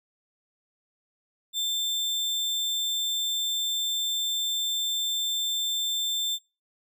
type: tone with sample-and-hold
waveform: sine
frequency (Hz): 3560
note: A7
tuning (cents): +20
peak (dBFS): -25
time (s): 1.53-6.39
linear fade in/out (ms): 50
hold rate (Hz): 11025
effects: noise-tail reverb RT60 0.3 s tail -26 dB re dry